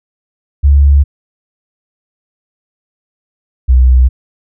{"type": "tone pair in turn", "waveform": "sine", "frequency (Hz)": [70.7, 63.16], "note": ["C#2", "B1"], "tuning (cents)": [35, 39], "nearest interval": "major second", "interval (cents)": 196, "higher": "first", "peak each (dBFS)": -3, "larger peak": "neither", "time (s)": [[0.63, 1.04], [3.68, 4.09]], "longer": "neither", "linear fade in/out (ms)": 20, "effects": []}